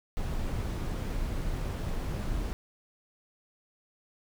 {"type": "noise", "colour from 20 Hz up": "brown", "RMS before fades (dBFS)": -32, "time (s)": [0.17, 2.53], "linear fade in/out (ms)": 0, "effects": []}